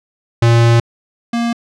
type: tone pair in turn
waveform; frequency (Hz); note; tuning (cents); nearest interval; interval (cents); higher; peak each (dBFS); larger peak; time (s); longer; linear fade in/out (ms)
square; 116.9 / 234.5; A#2 / A#3; +5 / +11; octave; 1206; second; -8 / -15; first; 0.42-0.8 / 1.33-1.53; first; 5
effects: low-pass 6000 Hz 12 dB/octave